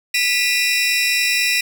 40% pulse tone cluster, 1975 / 2443 / 2695 / 3906 / 5440 Hz, B6 / D#7 / E7 / B7 / F8, 0 / -32 / +38 / -20 / -46 cents, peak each -21 / -19 / -22 / -25 / -22 dBFS, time 0.14-1.61 s, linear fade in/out 5 ms, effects none

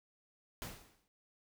pink noise with exponential decay, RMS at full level -42 dBFS, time 0.62-1.08 s, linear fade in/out 0 ms, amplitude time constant 98 ms, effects none

